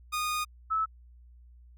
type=tone pair in turn; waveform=sawtooth / sine; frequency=1231 / 1304.2 Hz; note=D#6 / E6; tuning=-19 / -19 cents; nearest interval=minor second; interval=100 cents; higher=second; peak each=-25 dBFS; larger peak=neither; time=0.12-0.45 / 0.7-0.86 s; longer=first; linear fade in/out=20 ms; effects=added 60 Hz sine -51 dBFS peak until 1.77 s